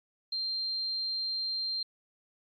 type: tone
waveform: sine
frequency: 4170 Hz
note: C8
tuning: 7 cents flat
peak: -30 dBFS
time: 0.32-1.83 s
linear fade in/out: 5 ms
effects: MP3 48 kbps